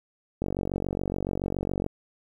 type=click train; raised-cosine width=2 ms; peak=-15 dBFS; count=69; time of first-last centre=0.42-1.864 s; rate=47.1 Hz; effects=9-bit